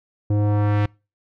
square tone with low-pass filter sweep, 103.83 Hz, G#2, in tune, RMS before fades -19 dBFS, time 0.3-0.86 s, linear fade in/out 5 ms, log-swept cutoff 420 to 2600 Hz, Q 1, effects noise-tail reverb RT60 0.3 s tail -26 dB re dry

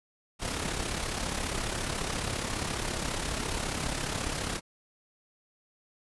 pink noise with amplitude modulation, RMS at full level -30 dBFS, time 0.39-4.61 s, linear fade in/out 50 ms, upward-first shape sine, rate 34.6 Hz, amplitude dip 55%, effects resampled to 24000 Hz

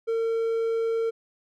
triangle tone, 454.8 Hz, A#4, 43 cents flat, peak -21 dBFS, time 0.07-1.11 s, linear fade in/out 20 ms, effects none

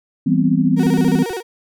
sine chord, C major seventh, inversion first, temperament equal, 164.81 / 196 / 246.9 / 261.6 Hz, E3 / G3 / B3 / C4, 0 / 0 / 0 / 0 cents, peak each -18 / -19 / -18 / -17 dBFS, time 0.26-1.24 s, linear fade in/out 10 ms
35% pulse tone with vibrato, 415.3 Hz, G#4, in tune, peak -21 dBFS, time 0.76-1.43 s, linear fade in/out 50 ms, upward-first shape square, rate 14 Hz, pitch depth 200 cents each way
clicks, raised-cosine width 5 ms, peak -26 dBFS, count 6, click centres 0.862 / 0.986 / 1.047 / 1.09 / 1.153 / 1.307 s
effects none

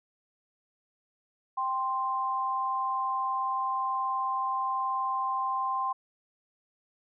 sine tone pair together, 785.2 / 1046.5 Hz, G5 / C6, +3 / 0 cents, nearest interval perfect fourth, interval 497 cents, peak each -33 / -28 dBFS, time 1.57-5.93 s, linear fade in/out 10 ms, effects none

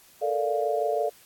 sine chord, Bb major seventh, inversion third, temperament equal, 440 / 466.2 / 587.3 / 698.5 Hz, A4 / Bb4 / D5 / F5, 0 / 0 / 0 / 0 cents, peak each -28 / -33 / -28 / -28 dBFS, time 0.21-1.1 s, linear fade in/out 20 ms, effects white hiss -55 dBFS RMS until 1.25 s + AAC 64 kbps

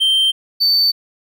triangle tone pair in turn, 3136 / 4544 Hz, G7 / C#8, 0 / +42 cents, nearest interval tritone, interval 642 cents, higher second, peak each -10 dBFS, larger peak neither, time 0-0.32 / 0.6-0.92 s, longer neither, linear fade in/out 20 ms, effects none

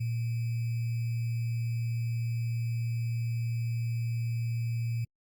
sine tone with sample-and-hold, 116.54 Hz, A#2, in tune, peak -28 dBFS, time 0-5.05 s, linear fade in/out 10 ms, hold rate 2450 Hz, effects Opus 48 kbps

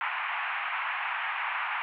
pink band-pass noise, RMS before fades -32 dBFS, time 0.01-1.82 s, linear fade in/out 0 ms, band 820 to 2700 Hz, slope 48 dB/octave, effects none

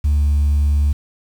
sine tone with pitch glide, 73.2 to 72.61 Hz, D2 to D2, -5 to -19 cents, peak -10 dBFS, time 0.04-0.93 s, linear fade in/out 10 ms, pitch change -14 cents, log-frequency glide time 0.15-0.23 s, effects tanh soft clip ceiling -11 dBFS + 7-bit

